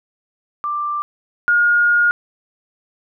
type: tone pair in turn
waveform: sine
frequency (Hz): 1181 / 1427.8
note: D6 / F6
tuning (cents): +9 / +38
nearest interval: minor third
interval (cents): 329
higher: second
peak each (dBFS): -19 / -11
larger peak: second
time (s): 0.64-1.02 / 1.48-2.11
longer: second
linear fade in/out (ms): 0
effects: none